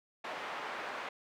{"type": "band-pass noise", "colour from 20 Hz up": "pink", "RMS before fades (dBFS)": -41, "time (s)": [0.24, 1.09], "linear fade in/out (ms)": 5, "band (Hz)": [650, 2000], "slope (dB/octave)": 12, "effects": []}